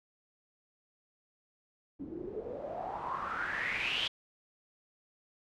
white noise with low-pass filter sweep, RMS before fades -37 dBFS, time 1.99-4.08 s, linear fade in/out 10 ms, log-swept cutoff 270 to 3300 Hz, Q 7.6, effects none

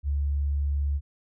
sine tone, 71.3 Hz, C#2, 49 cents sharp, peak -23 dBFS, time 0.03-1.01 s, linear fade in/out 50 ms, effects none

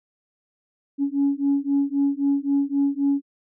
sine beating tone pair, 278.4 / 282.2 Hz, C#4 / C#4, +8 / +31 cents, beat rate 3.8 Hz, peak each -21 dBFS, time 0.98-3.22 s, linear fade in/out 50 ms, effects tanh soft clip ceiling -13 dBFS

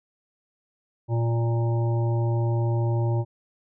harmonic tone with a mistuned harmonic, 116.54 Hz, A#2, in tune, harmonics 1 / 3 / 5 / 7 / 8, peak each -21 / -31 / -35 / -38 / -39 dBFS, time 1.08-3.25 s, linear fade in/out 50 ms, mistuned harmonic 8, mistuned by -16 cents, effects none

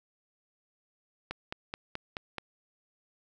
click train, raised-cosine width 0.3 ms, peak -19 dBFS, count 6, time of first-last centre 1.31-2.383 s, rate 4.66 Hz, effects none

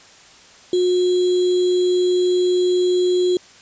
sine tone with sample-and-hold, 361.2 Hz, F#4, 42 cents flat, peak -14 dBFS, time 0.73-3.37 s, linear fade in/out 2 ms, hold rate 3675 Hz, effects white hiss -46 dBFS RMS until 3.61 s + resampled to 16000 Hz

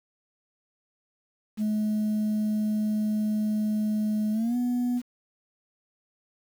sine tone with pitch glide, 213.3 to 245 Hz, G#3 to B3, +46 to -14 cents, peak -21 dBFS, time 1.57-5.02 s, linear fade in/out 50 ms, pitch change +240 cents, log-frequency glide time 4.32-4.56 s, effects tanh soft clip ceiling -22 dBFS + 8-bit

